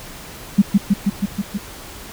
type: tone with echo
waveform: sine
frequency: 200 Hz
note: G3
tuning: 35 cents sharp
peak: -6 dBFS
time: 0.58-0.62 s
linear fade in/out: 10 ms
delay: 160 ms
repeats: 6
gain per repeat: -2 dB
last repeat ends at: 1.58 s
effects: pink hiss -36 dBFS RMS until 2.12 s